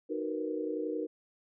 sine chord, B major seventh, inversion first, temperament just, 308.7 / 370.4 / 463 / 493.9 Hz, D#4 / F#4 / A#4 / B4, -14 / +2 / -12 / 0 cents, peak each -36 / -39 / -36 / -40 dBFS, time 0.09-1.07 s, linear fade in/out 20 ms, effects none

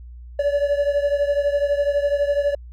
triangle beating tone pair, 570 / 582 Hz, C#5 / D5, +48 / -16 cents, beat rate 12 Hz, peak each -17 / -21 dBFS, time 0.39-2.55 s, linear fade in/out 5 ms, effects added 60 Hz sine -36 dBFS peak until 2.72 s

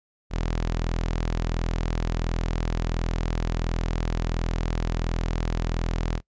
sawtooth tone, 41.43 Hz, E1, 9 cents sharp, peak -20 dBFS, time 0.3-6.21 s, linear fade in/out 50 ms, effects noise-tail reverb RT60 0.1 s tail -22 dB re dry + resampled to 16000 Hz

